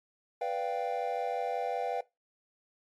triangle chord, G dominant seventh, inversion first, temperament equal, 493.9 / 587.3 / 698.5 / 784 Hz, B4 / D5 / F5 / G5, 0 / 0 / 0 / 0 cents, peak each -33 / -37 / -33 / -33 dBFS, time 0.41-2.01 s, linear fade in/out 5 ms, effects noise-tail reverb RT60 0.2 s tail -19 dB re dry + MP3 64 kbps

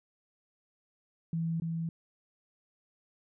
sine tone with echo, 164.81 Hz, E3, in tune, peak -29 dBFS, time 1.33-1.6 s, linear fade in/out 2 ms, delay 290 ms, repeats 1, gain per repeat -2 dB, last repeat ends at 1.89 s, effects none

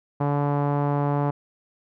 sawtooth tone with low-pass filter, 143.9 Hz, D3, 35 cents flat, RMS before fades -23 dBFS, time 0.2-1.31 s, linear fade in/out 10 ms, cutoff 930 Hz, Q 2.1, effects none

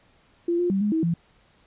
sine tone with pitch steps, 343.1 / 352.5 / 194.5 / 208.2 / 321.8 / 168.7 Hz, F4 / F4 / G3 / G#3 / E4 / E3, -31 / +16 / -13 / +5 / -42 / +40 cents, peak -20 dBFS, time 0.48-1.14 s, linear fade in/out 5 ms, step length 110 ms, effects pink hiss -60 dBFS RMS until 1.66 s + resampled to 8000 Hz

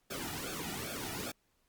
pink noise with flanger, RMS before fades -40 dBFS, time 0.1-1.32 s, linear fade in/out 10 ms, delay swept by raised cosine 1 to 1.9 ms, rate 2.5 Hz, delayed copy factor -0.85, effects pink hiss -75 dBFS RMS until 1.68 s + Opus 48 kbps

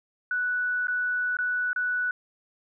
sine tone with dropouts, 1480 Hz, F#6, in tune, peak -24 dBFS, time 0.31-2.11 s, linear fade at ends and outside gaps 2 ms, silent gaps 0.871-0.882 / 1.369-1.387 / 1.731-1.761 s, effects none

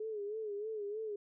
sine tone with vibrato, 422.9 Hz, G#4, 31 cents sharp, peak -37 dBFS, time 0-1.16 s, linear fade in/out 5 ms, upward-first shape sine, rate 3.2 Hz, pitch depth 83 cents each way, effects none

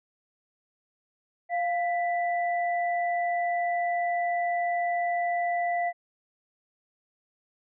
sine tone pair together, 698.5 / 1981.4 Hz, F5 / B6, 0 / +5 cents, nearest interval octave + tritone, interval 1805 cents, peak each -25 / -33 dBFS, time 1.49-5.93 s, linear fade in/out 50 ms, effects none

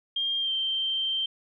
sine tone with pitch glide, 3207 to 3137 Hz, G7 to G7, +39 to +1 cents, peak -25 dBFS, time 0.16-1.26 s, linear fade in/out 5 ms, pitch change -38 cents, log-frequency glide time 0.39-0.52 s, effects none

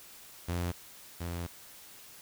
sawtooth tone pair in turn, 87.31 / 85.96 Hz, F2 / F2, 0 / -27 cents, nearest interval unison, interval 27 cents, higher first, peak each -27 / -31 dBFS, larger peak first, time 0.48-0.72 / 1.2-1.47 s, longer second, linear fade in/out 10 ms, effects white hiss -52 dBFS RMS until 2.21 s

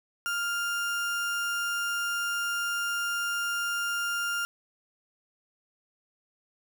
35% pulse tone, 1401 Hz, F6, 5 cents sharp, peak -26 dBFS, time 0.26-4.45 s, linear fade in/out 0 ms, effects none

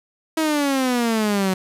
sawtooth exponential sweep, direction down, 323 to 185 Hz, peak -14 dBFS, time 0.37-1.54 s, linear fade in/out 5 ms, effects resampled to 32000 Hz + 7-bit

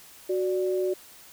sine tone pair together, 370 / 587.8 Hz, F#4 / D5, 0 / +1 cents, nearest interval minor sixth, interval 801 cents, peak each -24 / -31 dBFS, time 0.29-0.94 s, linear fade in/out 10 ms, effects white hiss -50 dBFS RMS until 1.32 s

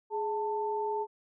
sine tone pair together, 418.7 / 887.2 Hz, G#4 / A5, +14 / +14 cents, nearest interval octave + minor second, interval 1300 cents, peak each -32 / -32 dBFS, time 0.1-1.07 s, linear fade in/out 50 ms, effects none

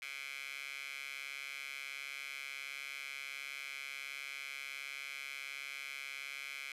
15% pulse tone with high-pass filter, 138.59 Hz, C#3, in tune, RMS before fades -45 dBFS, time 0.02-6.72 s, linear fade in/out 2 ms, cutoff 2200 Hz, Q 4, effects resampled to 32000 Hz

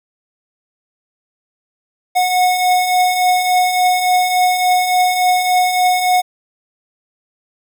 square beating tone pair, 727 / 730.5 Hz, F#5 / F#5, -31 / -22 cents, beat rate 3.5 Hz, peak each -21 / -13 dBFS, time 2.15-6.22 s, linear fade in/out 20 ms, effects none

